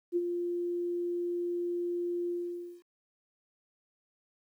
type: tone with ADSR envelope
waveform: sine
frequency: 349.2 Hz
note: F4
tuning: in tune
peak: -24 dBFS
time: 0.12-2.83 s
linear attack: 43 ms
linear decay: 41 ms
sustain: -6 dB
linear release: 540 ms
effects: 11-bit